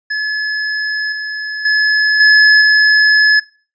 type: tone with level steps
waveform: square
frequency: 1711 Hz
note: A6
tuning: 49 cents flat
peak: -16 / -20 / -10 / -5 / -7 dBFS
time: 0.1-3.4 s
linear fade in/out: 10 ms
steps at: 1.12 / 1.65 / 2.2 / 2.61 s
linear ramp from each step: 5 ms
effects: noise-tail reverb RT60 0.4 s tail -23 dB re dry + resampled to 16000 Hz